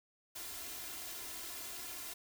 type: noise with comb filter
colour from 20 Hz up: white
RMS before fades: -45 dBFS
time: 0.35-2.14 s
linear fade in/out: 10 ms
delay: 2.9 ms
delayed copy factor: +0.75
effects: none